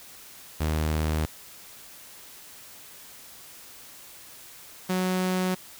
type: tone pair in turn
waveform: sawtooth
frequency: 77.78 / 184.53 Hz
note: D#2 / F#3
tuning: 0 / -4 cents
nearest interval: octave + minor third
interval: 1496 cents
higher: second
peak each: -20 dBFS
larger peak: neither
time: 0.6-1.26 / 4.89-5.55 s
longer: neither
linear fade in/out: 10 ms
effects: white hiss -47 dBFS RMS until 5.79 s